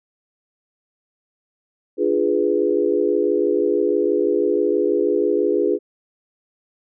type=chord; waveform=sine; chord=D diminished seventh; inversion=none; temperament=equal with one note detuned; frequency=296.6 / 349.2 / 415.3 / 493.9 Hz; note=D4 / F4 / Ab4 / Cb5; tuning=+17 / 0 / 0 / 0 cents; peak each=-24 / -21 / -19 / -23 dBFS; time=1.97-5.79 s; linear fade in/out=50 ms; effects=none